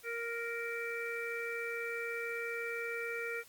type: harmonic tone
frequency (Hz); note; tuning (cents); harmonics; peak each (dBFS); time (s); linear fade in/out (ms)
466.2; A#4; 0; 1 / 3 / 4 / 5; -40 / -42 / -44 / -41; 0.03-3.44; 50
effects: white hiss -59 dBFS RMS until 3.48 s + Opus 48 kbps